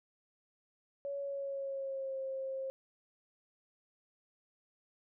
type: tone with pitch glide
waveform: sine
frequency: 561 to 533.2 Hz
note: C#5 to C5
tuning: +21 to +33 cents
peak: -36 dBFS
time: 1.05-2.7 s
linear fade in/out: 0 ms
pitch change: -88 cents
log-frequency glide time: 1.19-2.18 s
effects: none